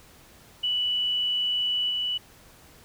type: tone with level steps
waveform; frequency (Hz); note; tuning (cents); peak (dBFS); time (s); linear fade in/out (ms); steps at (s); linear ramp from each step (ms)
sine; 2960; F#7; 0; -23 / -25; 0.63-2.18; 10; 1.89; 20
effects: pink hiss -53 dBFS RMS until 2.84 s